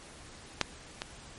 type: clicks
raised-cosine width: 0.2 ms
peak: -7 / -16 dBFS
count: 2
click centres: 0.613 / 1.019 s
effects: pink hiss -50 dBFS RMS until 1.38 s + MP3 48 kbps